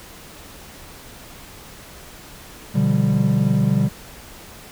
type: chord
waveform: triangle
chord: G dominant seventh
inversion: first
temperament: equal with one note detuned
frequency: 123.47 / 146.83 / 176.75 / 196 Hz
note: B2 / D3 / F3 / G3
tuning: 0 / 0 / +21 / 0 cents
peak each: -19 / -18 / -23 / -17 dBFS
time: 2.74-3.89 s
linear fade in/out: 20 ms
effects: pink hiss -41 dBFS RMS until 4.71 s